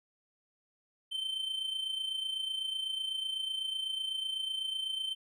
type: tone with amplitude modulation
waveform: triangle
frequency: 3097 Hz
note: G7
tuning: 22 cents flat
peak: -29 dBFS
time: 1.11-5.15 s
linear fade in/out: 20 ms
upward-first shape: sine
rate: 28 Hz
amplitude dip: 60%
effects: none